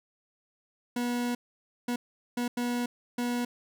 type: tone bursts at uneven times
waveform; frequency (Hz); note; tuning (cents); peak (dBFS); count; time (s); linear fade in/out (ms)
40% pulse; 242.5; B3; -31; -27; 5; 0.96-1.35 / 1.88-1.96 / 2.37-2.48 / 2.57-2.86 / 3.18-3.45; 5
effects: none